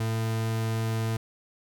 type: tone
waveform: 40% pulse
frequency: 112.1 Hz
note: A2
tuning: 33 cents sharp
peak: -25 dBFS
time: 0-1.17 s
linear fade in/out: 5 ms
effects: none